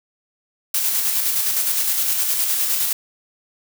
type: noise with tremolo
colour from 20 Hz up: blue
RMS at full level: -19 dBFS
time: 0.74-2.93 s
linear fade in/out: 5 ms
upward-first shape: square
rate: 9.7 Hz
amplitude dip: 30%
effects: none